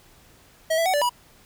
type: tone with pitch steps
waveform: square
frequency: 641 / 663 / 749 / 583 / 974 Hz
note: E5 / E5 / F#5 / D5 / B5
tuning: -49 / +10 / +21 / -13 / -24 cents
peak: -20 dBFS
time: 0.7-1.095 s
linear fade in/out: 10 ms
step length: 79 ms
effects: pink hiss -54 dBFS RMS until 1.45 s